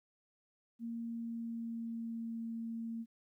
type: tone with pitch glide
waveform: sine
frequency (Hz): 231.6 to 228.5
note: A#3 to A#3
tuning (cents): -11 to -34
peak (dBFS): -38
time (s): 0.79-3.06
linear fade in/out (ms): 50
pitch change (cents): -23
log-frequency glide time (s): 1.06-2.42
effects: 13-bit